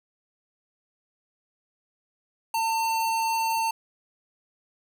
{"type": "tone", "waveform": "square", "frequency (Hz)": 901, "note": "A5", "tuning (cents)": 41, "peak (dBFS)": -24, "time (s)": [2.54, 3.71], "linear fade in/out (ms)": 5, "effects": []}